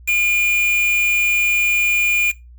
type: tone with quantisation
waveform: triangle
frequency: 2420 Hz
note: D#7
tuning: 49 cents flat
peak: -12 dBFS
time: 0.07-2.32 s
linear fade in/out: 20 ms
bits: 4
effects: noise-tail reverb RT60 0.2 s tail -19 dB re dry + added 60 Hz sine -39 dBFS peak until 2.58 s